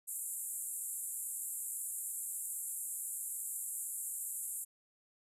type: band-pass noise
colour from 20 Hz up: pink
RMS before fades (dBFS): -41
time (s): 0.07-4.65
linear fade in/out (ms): 20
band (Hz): 7400 to 13000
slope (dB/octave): 96
effects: none